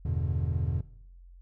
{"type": "chord", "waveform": "triangle", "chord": "E minor seventh", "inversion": "none", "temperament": "equal", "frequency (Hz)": [82.41, 98, 123.47, 146.83], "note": ["E2", "G2", "B2", "D3"], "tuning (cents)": [0, 0, 0, 0], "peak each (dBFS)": [-28, -31, -31, -33], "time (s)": [0.05, 0.81], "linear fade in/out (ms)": 5, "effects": ["noise-tail reverb RT60 0.7 s tail -19 dB re dry", "added 44 Hz sine -48 dBFS peak until 1.41 s"]}